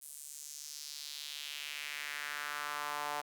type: tone with high-pass filter sweep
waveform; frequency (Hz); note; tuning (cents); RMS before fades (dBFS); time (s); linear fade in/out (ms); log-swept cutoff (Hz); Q
sawtooth; 146.83; D3; 0; -42; 0.01-3.22; 20; 9600 to 810; 2.2
effects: 10-bit